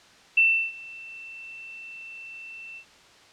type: tone with ADSR envelope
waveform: sine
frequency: 2679 Hz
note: E7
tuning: 27 cents sharp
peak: -14 dBFS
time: 0.37-2.85 s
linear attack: 7 ms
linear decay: 340 ms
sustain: -24 dB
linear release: 80 ms
effects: white hiss -53 dBFS RMS until 3.32 s + low-pass 5000 Hz 12 dB/octave